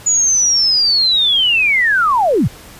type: linear sweep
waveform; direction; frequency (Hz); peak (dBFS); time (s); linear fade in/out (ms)
sine; down; 6940 to 77.78; -10; 0.06-2.48; 10
effects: pink hiss -38 dBFS RMS until 2.79 s + resampled to 32000 Hz